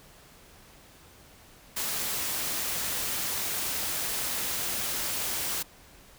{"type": "noise", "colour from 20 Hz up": "white", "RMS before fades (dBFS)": -31, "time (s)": [1.76, 5.63], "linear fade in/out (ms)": 10, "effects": ["pink hiss -54 dBFS RMS until 6.18 s"]}